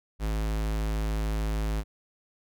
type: tone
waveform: square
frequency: 53.3 Hz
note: G#1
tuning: 46 cents sharp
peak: -27 dBFS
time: 0.19-1.84 s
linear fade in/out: 50 ms
effects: none